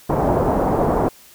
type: low-pass noise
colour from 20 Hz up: white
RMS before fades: -18 dBFS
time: 0.09-1.09 s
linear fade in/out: 10 ms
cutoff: 830 Hz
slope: 24 dB/octave
effects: white hiss -47 dBFS RMS until 1.34 s